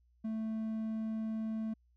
triangle tone, 220.5 Hz, A3, 4 cents sharp, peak -32 dBFS, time 0.24-1.74 s, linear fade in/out 10 ms, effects added 60 Hz sine -66 dBFS peak until 1.96 s

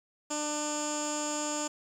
15% pulse tone with low-pass filter, 298.7 Hz, D4, 29 cents sharp, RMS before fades -33 dBFS, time 0.3-1.68 s, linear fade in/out 10 ms, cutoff 7200 Hz, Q 8.5, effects 10-bit

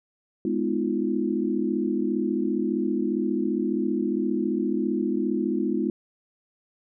sine chord, F half-diminished seventh, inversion first, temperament just, 209.5 / 251.4 / 314.3 / 349.2 Hz, Ab3 / Cb4 / Eb4 / F4, +15 / +31 / +18 / 0 cents, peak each -28 dBFS, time 0.45-5.9 s, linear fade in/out 2 ms, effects none

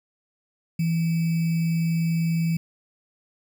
sine tone with sample-and-hold, 165.3 Hz, E3, 5 cents sharp, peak -20 dBFS, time 0.79-2.57 s, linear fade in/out 5 ms, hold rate 2450 Hz, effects none

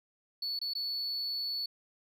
sine tone with dropouts, 4435 Hz, C#8, in tune, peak -30 dBFS, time 0.42-1.66 s, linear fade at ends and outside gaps 5 ms, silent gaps 0.591-0.614 / 0.736-0.751 s, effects tanh soft clip ceiling -31 dBFS

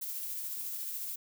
violet noise with tremolo, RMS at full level -37 dBFS, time 0.01-1.16 s, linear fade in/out 10 ms, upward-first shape triangle, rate 14 Hz, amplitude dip 30%, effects none

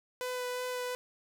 sawtooth tone with vibrato, 499.1 Hz, B4, 18 cents sharp, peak -30 dBFS, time 0.21-0.95 s, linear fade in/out 0 ms, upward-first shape sine, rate 2.8 Hz, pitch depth 11 cents each way, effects none

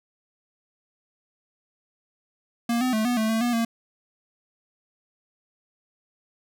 square tone with pitch steps, 235 / 254.3 / 217.7 / 244.8 / 219.2 / 223.5 / 241.4 / 229.7 Hz, A#3 / C4 / A3 / B3 / A3 / A3 / B3 / A#3, +14 / -49 / -18 / -15 / -6 / +27 / -39 / -25 cents, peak -22 dBFS, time 2.69-3.65 s, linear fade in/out 5 ms, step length 120 ms, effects none

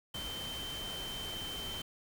sine tone in noise, 3100 Hz, G7, 20 cents flat, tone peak -40 dBFS, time 0.14-1.82 s, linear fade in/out 5 ms, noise pink, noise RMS -44 dBFS, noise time 0.14-1.82 s, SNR +1 dB, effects none

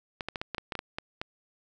clicks, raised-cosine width 0.3 ms, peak -17 dBFS, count 11, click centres 0.208 / 0.286 / 0.358 / 0.415 / 0.547 / 0.582 / 0.722 / 0.753 / 0.791 / 0.985 / 1.215 s, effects none

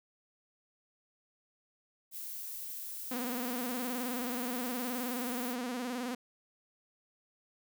violet noise, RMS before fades -42 dBFS, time 2.11-5.56 s, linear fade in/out 50 ms
sawtooth tone with vibrato, 246.9 Hz, B3, in tune, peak -31 dBFS, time 3.11-6.15 s, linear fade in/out 5 ms, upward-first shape square, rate 19 Hz, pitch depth 63 cents each way
effects none

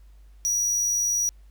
square tone, 5800 Hz, F#8, 35 cents flat, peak -22 dBFS, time 0.45-1.29 s, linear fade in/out 0 ms, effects added 50 Hz sine -47 dBFS peak until 1.5 s + pink hiss -67 dBFS RMS until 1.5 s

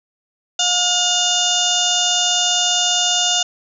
harmonic tone, 715 Hz, F5, 41 cents sharp, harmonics 1 / 2 / 4 / 5 / 6 / 7 / 8 / 9 / 10, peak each -24 / -28 / -20 / -20 / -31 / -28 / -27 / -22 / -25 dBFS, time 0.59-3.43 s, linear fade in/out 5 ms, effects none

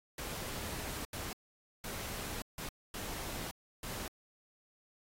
pink noise bursts at uneven times, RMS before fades -42 dBFS, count 6, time 0.18-1.05 / 1.13-1.33 / 1.84-2.42 / 2.58-2.69 / 2.94-3.51 / 3.83-4.08 s, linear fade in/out 2 ms, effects AAC 48 kbps

